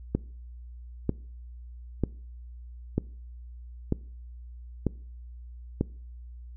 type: click train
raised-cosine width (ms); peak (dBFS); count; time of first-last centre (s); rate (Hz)
3; -11; 7; 0.15-5.81; 1.06
effects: noise-tail reverb RT60 0.5 s tail -23 dB re dry + added 60 Hz sine -41 dBFS peak until 6.56 s